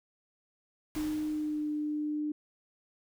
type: noise with exponential decay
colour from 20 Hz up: pink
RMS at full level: -42 dBFS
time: 0.95-2.2 s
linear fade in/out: 0 ms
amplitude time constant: 270 ms
type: tone with pitch glide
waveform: sine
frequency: 305.9 to 300.1 Hz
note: D#4 to D4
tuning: -29 to +38 cents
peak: -30 dBFS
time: 0.96-2.32 s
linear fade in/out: 5 ms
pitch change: -33 cents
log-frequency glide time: 1.28-1.69 s
effects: none